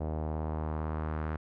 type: tone with low-pass filter sweep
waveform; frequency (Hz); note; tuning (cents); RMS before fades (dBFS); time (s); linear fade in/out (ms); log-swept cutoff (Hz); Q
sawtooth; 77.78; D#2; 0; -34; 0-1.37; 10; 670 to 1500; 1.8
effects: none